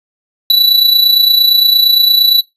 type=tone with amplitude modulation; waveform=square; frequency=3951 Hz; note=B7; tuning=in tune; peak=-4 dBFS; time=0.5-2.41 s; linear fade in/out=2 ms; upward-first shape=sine; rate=28.7 Hz; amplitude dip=55%; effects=noise-tail reverb RT60 0.2 s tail -21 dB re dry + resampled to 32000 Hz